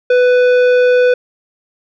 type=tone with tanh clipping; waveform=sine; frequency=496.9 Hz; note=B4; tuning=11 cents sharp; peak=-9 dBFS; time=0.1-1.14 s; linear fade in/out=5 ms; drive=12 dB; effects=none